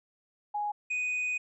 sine / triangle tone pair in turn, 830.6 / 2489 Hz, G#5 / D#7, 0 / 0 cents, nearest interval octave + perfect fifth, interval 1900 cents, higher second, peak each -29 / -27 dBFS, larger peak second, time 0.54-0.72 / 0.9-1.38 s, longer second, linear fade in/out 10 ms, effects resampled to 24000 Hz

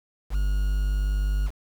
triangle tone with quantisation, 49.69 Hz, G1, 24 cents sharp, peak -19 dBFS, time 0.3-1.51 s, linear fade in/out 50 ms, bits 7, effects none

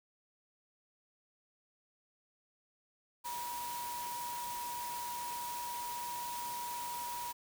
sine tone in noise, 962 Hz, B5, 46 cents flat, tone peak -39 dBFS, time 3.24-7.33 s, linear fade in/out 20 ms, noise white, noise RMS -45 dBFS, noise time 3.24-7.33 s, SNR +3 dB, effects none

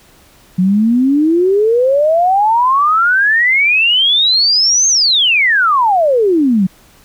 sine exponential two-way sweep, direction up then down, 178 to 6470 to 178 Hz, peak -8 dBFS, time 0.58-6.67 s, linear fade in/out 10 ms, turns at 4.88 s, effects pink hiss -46 dBFS RMS until 7.04 s

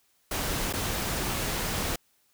pink noise with dropouts, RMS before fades -30 dBFS, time 0.31-1.96 s, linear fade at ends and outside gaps 5 ms, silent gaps 0.728-0.735 s, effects white hiss -68 dBFS RMS until 2.33 s

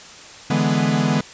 45% pulse chord, E dominant seventh, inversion third, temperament equal, 146.83 / 164.81 / 207.7 / 246.9 Hz, D3 / E3 / G#3 / B3, 0 / 0 / 0 / 0 cents, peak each -22 dBFS, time 0.5-1.21 s, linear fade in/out 5 ms, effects white hiss -40 dBFS RMS until 1.33 s + resampled to 16000 Hz

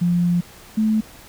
sine tone pair in turn, 174.61 / 217.6 Hz, F3 / A3, 0 / -19 cents, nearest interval major third, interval 381 cents, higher second, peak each -15 dBFS, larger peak neither, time 0.01-0.41 / 0.77-1.01 s, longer first, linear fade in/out 10 ms, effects pink hiss -44 dBFS RMS until 1.28 s

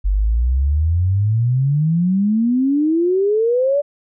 sine exponential sweep, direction up, 46.25 to 587.3 Hz, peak -13 dBFS, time 0.04-3.82 s, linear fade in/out 20 ms, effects none

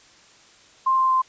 sine tone with pitch steps, 1053 / 1046.9 / 1040.9 Hz, C6 / C6 / C6, +11 / +1 / -9 cents, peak -16 dBFS, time 0.86-1.22 s, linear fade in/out 10 ms, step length 120 ms, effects white hiss -52 dBFS RMS until 1.28 s + resampled to 16000 Hz

